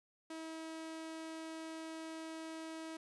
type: tone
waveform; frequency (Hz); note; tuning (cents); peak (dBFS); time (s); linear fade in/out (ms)
sawtooth; 321.6; E4; -43; -40; 0.3-2.97; 5
effects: resampled to 24000 Hz